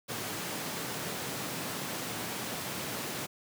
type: high-pass noise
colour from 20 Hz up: pink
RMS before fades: -37 dBFS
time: 0.08-3.27 s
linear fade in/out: 20 ms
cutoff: 120 Hz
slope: 24 dB/octave
effects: none